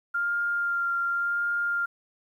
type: tone with vibrato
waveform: sine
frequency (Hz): 1396.9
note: F6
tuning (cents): 0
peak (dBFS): -24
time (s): 0.14-1.86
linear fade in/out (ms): 10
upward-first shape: sine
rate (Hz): 0.9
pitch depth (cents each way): 13
effects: 10-bit